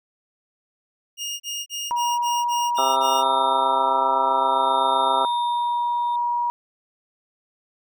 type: tone bursts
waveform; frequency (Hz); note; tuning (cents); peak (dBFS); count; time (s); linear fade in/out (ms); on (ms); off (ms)
25% pulse; 2842; F7; +30; -23; 8; 1.17-3.234; 50; 230; 32
type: tone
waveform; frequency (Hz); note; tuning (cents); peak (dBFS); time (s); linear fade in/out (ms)
sine; 958; A#5; +47; -20; 1.91-6.5; 0
type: tone with tremolo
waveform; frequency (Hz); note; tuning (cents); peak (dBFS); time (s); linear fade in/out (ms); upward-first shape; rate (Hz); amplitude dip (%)
triangle; 3655; A#7; -35; -28; 2.77-6.16; 2; sine; 0.55; 85
type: harmonic tone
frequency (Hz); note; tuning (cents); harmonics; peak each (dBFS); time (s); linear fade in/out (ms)
132.9; C3; +27; 2 / 3 / 4 / 5 / 6 / 7 / 8 / 9 / 10; -38 / -33 / -31 / -27 / -27 / -29 / -38 / -27 / -26; 2.78-5.25; 2
effects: none